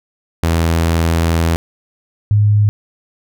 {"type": "tone pair in turn", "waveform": ["sawtooth", "sine"], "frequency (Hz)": [82.8, 104.32], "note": ["E2", "G#2"], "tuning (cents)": [8, 8], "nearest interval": "major third", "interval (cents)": 400, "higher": "second", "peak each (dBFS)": -8, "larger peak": "neither", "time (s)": [[0.43, 1.56], [2.31, 2.69]], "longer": "first", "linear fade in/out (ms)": 0, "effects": []}